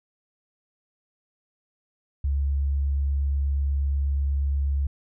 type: tone with vibrato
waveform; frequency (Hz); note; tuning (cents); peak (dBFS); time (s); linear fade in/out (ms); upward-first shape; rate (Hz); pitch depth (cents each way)
sine; 69.8; C#2; +13; -21; 2.24-4.87; 5; triangle; 8.3; 9
effects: none